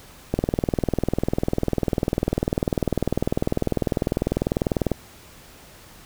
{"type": "click train", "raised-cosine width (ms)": 2, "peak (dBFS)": -7, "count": 93, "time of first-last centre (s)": [0.34, 4.917], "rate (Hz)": 20.1, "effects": ["pink hiss -47 dBFS RMS until 6.05 s"]}